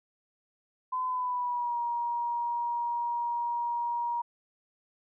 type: tone with pitch glide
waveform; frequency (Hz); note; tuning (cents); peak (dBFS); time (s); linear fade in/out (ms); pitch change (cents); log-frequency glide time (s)
sine; 1017 to 948.9; C6 to A#5; -50 to +31; -28; 0.92-4.22; 10; -119; 1.06-1.78
effects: none